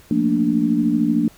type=chord; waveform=sine; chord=Bb major seventh; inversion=second; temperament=equal; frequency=174.61 / 220 / 233.1 / 293.7 Hz; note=F3 / A3 / Bb3 / D4; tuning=0 / 0 / 0 / 0 cents; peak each=-24 / -23 / -19 / -19 dBFS; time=0.11-1.28 s; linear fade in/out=2 ms; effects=pink hiss -49 dBFS RMS until 1.37 s